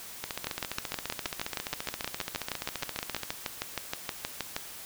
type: two click trains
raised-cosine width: 0.2 ms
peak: -15 / -13 dBFS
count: 45 / 27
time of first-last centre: 0.24-3.233 / 0.47-4.564 s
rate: 14.7 / 6.35 Hz
effects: white hiss -44 dBFS RMS until 4.85 s